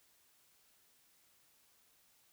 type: silence
effects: white hiss -70 dBFS RMS until 2.32 s